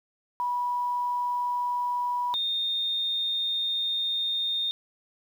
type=tone pair in turn; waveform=sine; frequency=977 / 3657 Hz; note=B5 / A#7; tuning=-19 / -34 cents; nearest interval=octave + major seventh; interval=2285 cents; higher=second; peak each=-25 dBFS; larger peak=neither; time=0.4-2.34 / 2.34-4.71 s; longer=second; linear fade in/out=0 ms; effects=9-bit